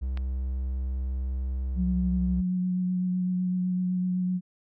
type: tone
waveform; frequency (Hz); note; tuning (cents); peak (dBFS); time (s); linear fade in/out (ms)
triangle; 64.7; C2; -19; -25; 0.01-2.42; 20
type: click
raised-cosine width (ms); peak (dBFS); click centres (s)
0.3; -24; 0.174
type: tone with vibrato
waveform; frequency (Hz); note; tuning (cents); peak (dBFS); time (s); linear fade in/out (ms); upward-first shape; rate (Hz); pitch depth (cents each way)
sine; 182.2; F#3; -26; -24; 1.75-4.41; 50; triangle; 7.9; 17
effects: none